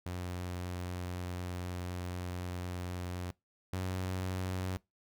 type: tone pair in turn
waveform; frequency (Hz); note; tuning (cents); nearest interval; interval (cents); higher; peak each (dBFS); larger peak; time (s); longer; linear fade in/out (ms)
sawtooth; 89.6 / 92.71; F2 / F#2; +45 / +4; minor second; 59; second; -33 / -30; second; 0.06-3.31 / 3.73-4.77; first; 0
effects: noise-tail reverb RT60 0.2 s tail -23 dB re dry